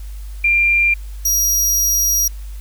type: tone pair in turn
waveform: sine / sawtooth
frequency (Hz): 2384 / 5736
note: D7 / F8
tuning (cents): +25 / +45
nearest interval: octave + minor third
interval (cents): 1520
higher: second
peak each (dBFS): -11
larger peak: neither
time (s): 0.44-0.94 / 1.25-2.28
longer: second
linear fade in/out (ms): 5
effects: added 50 Hz sine -27 dBFS peak until 2.6 s + white hiss -47 dBFS RMS until 2.6 s